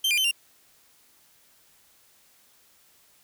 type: tone with pitch steps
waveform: 40% pulse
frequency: 3127 / 2406 / 3074 / 2784 Hz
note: G7 / D7 / G7 / F7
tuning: -5 / +41 / -35 / -6 cents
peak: -20 dBFS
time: 0.04-0.312 s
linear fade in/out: 5 ms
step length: 68 ms
effects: white hiss -60 dBFS RMS until 3.23 s